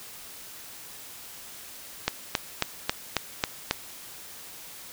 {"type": "click train", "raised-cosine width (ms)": 0.2, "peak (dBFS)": -5, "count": 7, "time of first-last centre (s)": [2.08, 3.71], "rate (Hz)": 3.68, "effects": ["white hiss -44 dBFS RMS until 4.92 s"]}